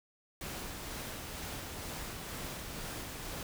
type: noise with tremolo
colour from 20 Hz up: pink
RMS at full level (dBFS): -41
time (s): 0.41-3.43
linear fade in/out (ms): 2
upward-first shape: sine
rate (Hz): 2.1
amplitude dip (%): 25
effects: none